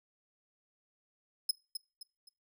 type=tone with echo; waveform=sawtooth; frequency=5120 Hz; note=D#8; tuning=49 cents sharp; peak=-23 dBFS; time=1.49-1.51 s; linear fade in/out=5 ms; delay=260 ms; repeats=3; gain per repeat=-9 dB; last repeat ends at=2.29 s; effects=noise-tail reverb RT60 0.3 s tail -24 dB re dry